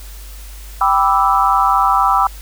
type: chord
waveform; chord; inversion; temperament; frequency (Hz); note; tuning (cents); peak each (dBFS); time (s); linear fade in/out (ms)
sine; E minor seventh; first; equal; 784 / 987.8 / 1174.7 / 1318.5; G5 / B5 / D6 / E6; 0 / 0 / 0 / 0; -16; 0.81-2.27; 2
effects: added 50 Hz sine -31 dBFS peak until 2.41 s + white hiss -40 dBFS RMS until 2.41 s